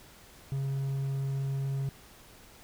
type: tone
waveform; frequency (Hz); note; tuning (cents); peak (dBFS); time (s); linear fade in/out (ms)
triangle; 136.5; C#3; -26; -27; 0.52-1.89; 0
effects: pink hiss -54 dBFS RMS until 2.63 s